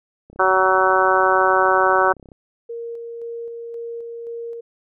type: click train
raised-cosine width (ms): 2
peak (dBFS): -30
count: 68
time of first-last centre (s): 0.3-2.318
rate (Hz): 33.2
type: harmonic tone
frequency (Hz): 188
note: F#3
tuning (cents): +28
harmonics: 2 / 3 / 4 / 5 / 6 / 7 / 8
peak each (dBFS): -21 / -21 / -21 / -21 / -21 / -21 / -21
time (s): 0.39-2.13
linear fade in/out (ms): 10
type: tone with tremolo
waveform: sine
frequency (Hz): 466.2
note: A#4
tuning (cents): 0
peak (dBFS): -27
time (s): 2.69-4.61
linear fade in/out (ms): 10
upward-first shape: square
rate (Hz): 1.9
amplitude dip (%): 25
effects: none